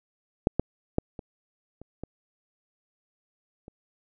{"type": "clicks", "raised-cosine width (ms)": 2, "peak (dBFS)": [-6, -9, -9, -24, -30, -22, -30], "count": 7, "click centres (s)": [0.471, 0.596, 0.984, 1.192, 1.816, 2.036, 3.681], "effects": []}